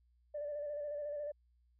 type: tone with vibrato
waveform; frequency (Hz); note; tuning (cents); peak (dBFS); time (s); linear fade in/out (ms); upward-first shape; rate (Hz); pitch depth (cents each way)
sine; 587.3; D5; 0; -37; 0.34-1.32; 10; square; 14; 29
effects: tanh soft clip ceiling -33 dBFS + added 60 Hz sine -68 dBFS peak until 1.79 s